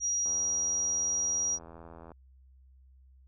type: tone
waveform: sine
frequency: 5740 Hz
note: F8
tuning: 47 cents sharp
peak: -27 dBFS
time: 0-1.59 s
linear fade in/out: 50 ms
type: click train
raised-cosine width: 1 ms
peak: -34 dBFS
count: 155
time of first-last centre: 0.26-2.118 s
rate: 82.9 Hz
effects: added 65 Hz sine -55 dBFS peak until 3.27 s